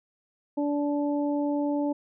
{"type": "harmonic tone", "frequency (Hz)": 290, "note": "D4", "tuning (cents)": -22, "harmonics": [1, 2, 3], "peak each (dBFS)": [-25, -31, -36], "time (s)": [0.57, 1.93], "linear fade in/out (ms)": 10, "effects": []}